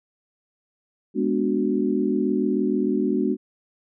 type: chord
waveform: sine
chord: G# half-diminished seventh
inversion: none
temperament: equal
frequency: 207.7 / 246.9 / 293.7 / 370 Hz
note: G#3 / B3 / D4 / F#4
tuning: 0 / 0 / 0 / 0 cents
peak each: -25 dBFS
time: 1.14-3.37 s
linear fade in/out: 50 ms
effects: none